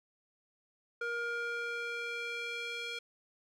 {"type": "tone with band-pass filter sweep", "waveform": "square", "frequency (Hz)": 471.2, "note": "A#4", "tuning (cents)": 19, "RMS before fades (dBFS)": -38, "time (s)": [1.01, 2.99], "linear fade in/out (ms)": 5, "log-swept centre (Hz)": [1300, 3000], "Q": 1.9, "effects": []}